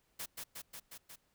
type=noise with echo; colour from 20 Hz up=white; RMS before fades=-42 dBFS; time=0.19-0.26 s; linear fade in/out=10 ms; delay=180 ms; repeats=5; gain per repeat=-2 dB; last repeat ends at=1.16 s; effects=pink hiss -75 dBFS RMS until 1.34 s